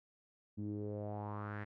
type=tone with low-pass filter sweep; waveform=sawtooth; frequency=103.83 Hz; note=G#2; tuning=in tune; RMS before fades=-42 dBFS; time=0.57-1.65 s; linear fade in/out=20 ms; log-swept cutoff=250 to 1900 Hz; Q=4.2; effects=none